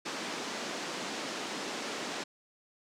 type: band-pass noise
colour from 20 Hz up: pink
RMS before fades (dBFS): -38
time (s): 0.05-2.24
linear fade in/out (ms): 10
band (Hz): 220 to 7000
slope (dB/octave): 24
effects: none